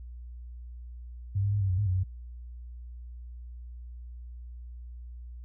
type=tone with pitch steps; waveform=sine; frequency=98.4 / 100.9 / 102.8 / 97 / 90.8 / 103.4 / 91.6 / 93.3 Hz; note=G2 / G#2 / G#2 / G2 / F#2 / G#2 / F#2 / F#2; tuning=+7 / -49 / -17 / -18 / -32 / -7 / -17 / +15 cents; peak=-24 dBFS; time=1.35-2.038 s; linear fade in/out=10 ms; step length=86 ms; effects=added 60 Hz sine -40 dBFS peak until 5.44 s